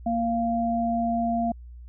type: tone pair together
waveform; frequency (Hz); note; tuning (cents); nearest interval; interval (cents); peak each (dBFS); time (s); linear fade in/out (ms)
sine; 232.5 / 692.7; A#3 / F5; -4 / -14; octave + perfect fifth; 1890; -25; 0.06-1.52; 5
effects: added 60 Hz sine -40 dBFS peak until 1.88 s